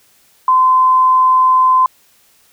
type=tone; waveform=sine; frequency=1029 Hz; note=C6; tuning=29 cents flat; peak=-7 dBFS; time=0.48-1.86 s; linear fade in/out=2 ms; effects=white hiss -52 dBFS RMS until 2.52 s